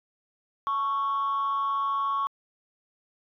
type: tone with amplitude modulation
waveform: sine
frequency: 1108.7 Hz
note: C#6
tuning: in tune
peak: -20 dBFS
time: 0.67-2.27 s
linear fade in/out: 0 ms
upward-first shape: sine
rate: 233 Hz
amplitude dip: 60%
effects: tanh soft clip ceiling -21 dBFS